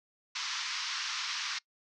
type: band-pass noise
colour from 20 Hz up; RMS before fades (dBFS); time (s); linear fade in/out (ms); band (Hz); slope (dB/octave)
white; -36; 0.35-1.59; 10; 980 to 5900; 48
effects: noise-tail reverb RT60 0.1 s tail -23 dB re dry